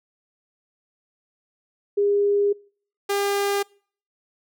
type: tone pair in turn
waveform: sine / sawtooth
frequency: 406.1 / 401.9 Hz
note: G#4 / G4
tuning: -39 / +43 cents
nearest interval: unison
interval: 18 cents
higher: first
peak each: -17 / -17 dBFS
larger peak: neither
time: 1.97-2.53 / 3.09-3.63 s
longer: first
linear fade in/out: 10 ms
effects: noise-tail reverb RT60 0.5 s tail -26 dB re dry